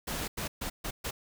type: noise bursts at uneven times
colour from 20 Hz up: pink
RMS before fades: -35 dBFS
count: 5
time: 0.07-0.28 / 0.37-0.48 / 0.61-0.7 / 0.84-0.91 / 1.04-1.11 s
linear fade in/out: 10 ms
effects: none